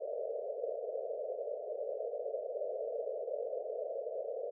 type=band-pass noise; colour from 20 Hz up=pink; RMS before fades=-39 dBFS; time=0-4.51 s; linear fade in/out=20 ms; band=440 to 650 Hz; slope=96 dB/octave; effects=none